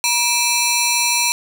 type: ring-modulated tone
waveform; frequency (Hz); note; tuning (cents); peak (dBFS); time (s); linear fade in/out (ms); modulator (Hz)
10% pulse; 1662; G#6; +1; -3; 0.04-1.32; 0; 703
effects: none